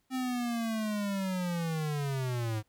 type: linear sweep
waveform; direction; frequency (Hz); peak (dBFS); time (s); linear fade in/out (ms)
square; down; 261.6 to 105.2; -31; 0.1-2.63; 50
effects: pink hiss -75 dBFS RMS until 2.68 s

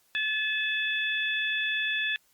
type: harmonic tone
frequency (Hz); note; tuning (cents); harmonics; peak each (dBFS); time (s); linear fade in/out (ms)
863; A5; -34; 2 / 3 / 4; -29 / -31 / -32; 0.15-2.16; 0
effects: white hiss -66 dBFS RMS until 2.33 s + Opus 48 kbps

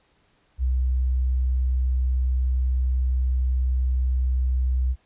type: tone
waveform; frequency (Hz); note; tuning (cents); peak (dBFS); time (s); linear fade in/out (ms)
sine; 63.6; C2; -48; -19; 0.58-4.96; 50
effects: pink hiss -64 dBFS RMS until 5.05 s + resampled to 8000 Hz

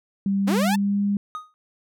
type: tone with pitch glide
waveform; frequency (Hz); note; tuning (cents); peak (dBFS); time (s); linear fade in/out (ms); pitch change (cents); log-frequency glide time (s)
sine; 197 to 202; G3 to G#3; +9 to -48; -19; 0.26-1.17; 2; +43; 0.38-1.03
type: linear sweep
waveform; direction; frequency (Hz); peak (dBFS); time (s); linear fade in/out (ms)
sawtooth; up; 231.4 to 910; -19; 0.47-0.76; 10
type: tone with exponential decay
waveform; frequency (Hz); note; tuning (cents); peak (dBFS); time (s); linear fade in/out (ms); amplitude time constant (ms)
triangle; 1244.5; D#6; 0; -24; 1.35-1.54; 0; 40
effects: none

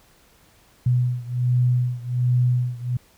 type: beating tone pair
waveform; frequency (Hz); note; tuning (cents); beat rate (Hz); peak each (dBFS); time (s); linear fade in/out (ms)
sine; 123.47 / 124.77; B2 / B2; 0 / +18; 1.3; -20 / -22; 0.86-2.97; 5
effects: pink hiss -56 dBFS RMS until 3.17 s

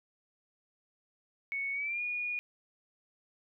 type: tone with pitch glide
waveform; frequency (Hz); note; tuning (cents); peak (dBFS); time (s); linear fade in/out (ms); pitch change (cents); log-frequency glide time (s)
sine; 2217 to 2446; C#7 to D#7; 0 to -30; -32; 1.52-2.39; 0; +170; 1.73-2.02
effects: none

